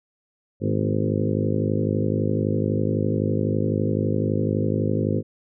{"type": "harmonic tone with a mistuned harmonic", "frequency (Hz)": 51.91, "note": "G#1", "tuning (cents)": 0, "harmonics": [2, 3, 4, 5, 6, 7, 8, 9, 10], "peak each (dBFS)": [-25, -27, -28, -29, -30, -30, -31, -32, -32], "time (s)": [0.6, 5.23], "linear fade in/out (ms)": 50, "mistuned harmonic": 4, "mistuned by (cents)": 44, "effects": []}